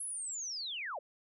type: linear sweep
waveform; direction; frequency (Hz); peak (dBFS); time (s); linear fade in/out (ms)
sine; down; 10890 to 493.9; -37; 0-0.99; 5
effects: none